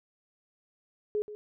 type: tone with echo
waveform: sine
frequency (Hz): 420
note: G#4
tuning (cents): +19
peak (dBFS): -26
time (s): 1.15-1.22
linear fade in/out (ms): 0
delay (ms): 130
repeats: 1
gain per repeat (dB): -13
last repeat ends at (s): 1.35
effects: none